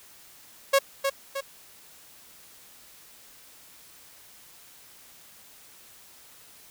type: tone with echo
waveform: sawtooth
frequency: 549 Hz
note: C#5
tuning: 17 cents flat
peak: -13 dBFS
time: 0.73-0.79 s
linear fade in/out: 10 ms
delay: 310 ms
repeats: 2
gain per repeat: -6 dB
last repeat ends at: 1.41 s
effects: white hiss -52 dBFS RMS until 6.7 s